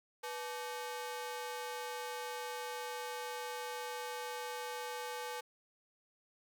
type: ring-modulated tone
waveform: sawtooth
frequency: 678 Hz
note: E5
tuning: 49 cents sharp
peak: -33 dBFS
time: 0.23-5.41 s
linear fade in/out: 10 ms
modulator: 187 Hz
effects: none